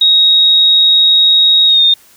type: tone with pitch glide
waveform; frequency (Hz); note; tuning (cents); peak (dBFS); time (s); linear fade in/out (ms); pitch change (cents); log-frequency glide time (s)
sine; 3774 to 3664; A#7 to A#7; +21 to -31; -5; 0.01-1.94; 5; -52; 1.66-1.83
effects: white hiss -45 dBFS RMS until 2.16 s